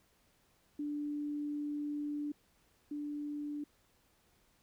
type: tone pair in turn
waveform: sine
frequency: 293.7 / 293.7 Hz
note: D4 / D4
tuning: 0 / 0 cents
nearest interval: unison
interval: 0 cents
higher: neither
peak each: -35 / -37 dBFS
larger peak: first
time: 0.79-2.32 / 2.91-3.64 s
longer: first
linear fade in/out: 5 ms
effects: pink hiss -71 dBFS RMS until 4.62 s